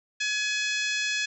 harmonic tone, 845 Hz, G#5, 30 cents sharp, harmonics 2 / 3 / 4 / 5 / 6 / 7 / 8 / 9, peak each -30 / -30 / -33 / -37 / -37 / -38 / -40 / -45 dBFS, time 0.2-1.26 s, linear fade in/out 10 ms, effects none

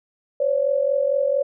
sine tone pair together, 523.3 / 567.7 Hz, C5 / C#5, 0 / +41 cents, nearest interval minor second, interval 141 cents, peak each -22 / -19 dBFS, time 0.4-1.43 s, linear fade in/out 5 ms, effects none

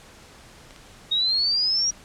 clicks, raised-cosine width 0.2 ms, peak -27 dBFS, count 2, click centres 0.708 / 0.762 s
sine exponential sweep, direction up, 3731 to 5740 Hz, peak -19 dBFS, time 1.11-1.91 s, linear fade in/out 10 ms
effects pink hiss -48 dBFS RMS until 2.04 s + low-pass 9000 Hz 12 dB/octave

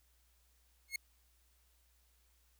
sawtooth tone with exponential growth, 2167 Hz, C#7, 40 cents flat, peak -29 dBFS, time 0.88-0.96 s, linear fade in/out 5 ms, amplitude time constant 17 ms, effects added 60 Hz sine -70 dBFS peak until 2.59 s + white hiss -74 dBFS RMS until 2.59 s

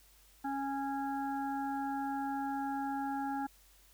harmonic tone, 275.4 Hz, C#4, 11 cents flat, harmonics 1 / 3 / 5 / 6, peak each -37 / -36 / -47 / -49 dBFS, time 0.44-3.47 s, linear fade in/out 10 ms, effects added 48 Hz sine -64 dBFS peak until 3.93 s + white hiss -64 dBFS RMS until 3.93 s

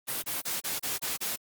white noise bursts, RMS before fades -32 dBFS, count 7, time 0.07-1.364 s, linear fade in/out 20 ms, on 160 ms, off 29 ms, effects high-pass 100 Hz 12 dB/octave + Opus 32 kbps

